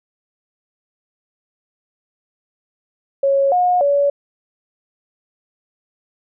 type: tone with pitch steps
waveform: sine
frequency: 551 / 720 / 568 Hz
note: C#5 / F#5 / C#5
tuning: -11 / -47 / +42 cents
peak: -12 dBFS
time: 3.23-4.1 s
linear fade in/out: 5 ms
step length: 290 ms
effects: none